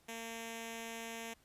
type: tone with notch filter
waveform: 5% pulse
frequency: 228.2 Hz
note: A#3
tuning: 37 cents flat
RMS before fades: -45 dBFS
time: 0.08-1.34 s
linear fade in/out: 10 ms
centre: 1300 Hz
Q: 1.6
effects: pink hiss -69 dBFS RMS until 1.44 s + resampled to 32000 Hz